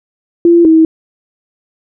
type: tone pair in turn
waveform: sine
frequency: 341.3 / 321.3 Hz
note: F4 / E4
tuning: -40 / -44 cents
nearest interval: minor second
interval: 104 cents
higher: first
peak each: -3 dBFS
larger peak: neither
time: 0.45-0.65 / 0.65-0.85 s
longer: neither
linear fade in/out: 2 ms
effects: none